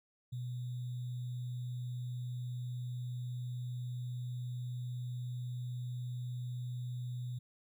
sine tone with sample-and-hold, 123.47 Hz, B2, in tune, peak -37 dBFS, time 0.32-7.39 s, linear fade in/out 10 ms, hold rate 3675 Hz, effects none

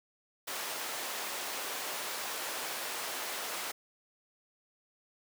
pink high-pass noise, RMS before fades -38 dBFS, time 0.47-3.72 s, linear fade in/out 10 ms, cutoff 580 Hz, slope 12 dB/octave, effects none

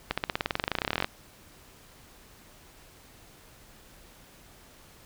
accelerating click train, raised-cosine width 0.3 ms, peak -10 dBFS, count 25, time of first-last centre 0.11-1.045 s, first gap 66 ms, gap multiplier 0.95, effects pink hiss -54 dBFS RMS until 5.05 s

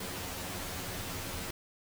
pink noise with comb filter, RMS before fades -39 dBFS, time 0-1.51 s, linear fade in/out 5 ms, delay 11 ms, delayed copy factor +0.95, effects none

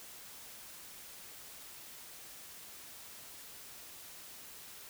silence, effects white hiss -51 dBFS RMS until 4.89 s

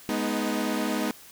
sawtooth chord, G# minor, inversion none, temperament equal with one note detuned, 210.4 / 246.9 / 311.1 Hz, G#3 / B3 / D#4, +23 / 0 / 0 cents, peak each -26 dBFS, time 0.09-1.11 s, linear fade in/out 0 ms, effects white hiss -49 dBFS RMS until 1.31 s

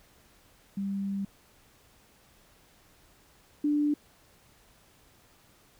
sine tone pair in turn, 197.3 / 294.7 Hz, G3 / D4, +11 / +6 cents, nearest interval perfect fifth, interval 695 cents, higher second, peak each -29 / -23 dBFS, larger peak second, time 0.77-1.25 / 3.64-3.94 s, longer first, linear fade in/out 5 ms, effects pink hiss -61 dBFS RMS until 5.79 s

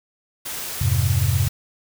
white noise, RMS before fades -30 dBFS, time 0.45-1.49 s, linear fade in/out 10 ms
sine chord, F minor, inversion none, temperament equal, 87.31 / 103.83 / 130.81 Hz, F2 / Ab2 / C3, 0 / 0 / 0 cents, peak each -21 dBFS, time 0.81-1.48 s, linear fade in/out 5 ms
effects none

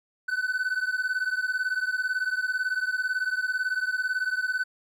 triangle beating tone pair, 1500 / 1518 Hz, F#6 / F#6, +23 / +44 cents, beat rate 18 Hz, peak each -26 / -27 dBFS, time 0.28-4.64 s, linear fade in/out 10 ms, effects none

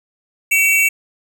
square tone pair together, 2265 / 2693 Hz, C#7 / E7, +37 / +36 cents, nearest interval minor third, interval 299 cents, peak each -15 dBFS, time 0.51-0.89 s, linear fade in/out 10 ms, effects none

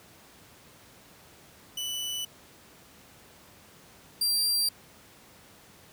sawtooth tone pair in turn, 2977 / 4726 Hz, F#7 / D8, +10 / +10 cents, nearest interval minor sixth, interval 800 cents, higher second, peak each -28 / -21 dBFS, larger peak second, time 1.77-2.25 / 4.21-4.69 s, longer neither, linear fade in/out 5 ms, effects pink hiss -54 dBFS RMS until 5.92 s + high-pass 80 Hz 12 dB/octave

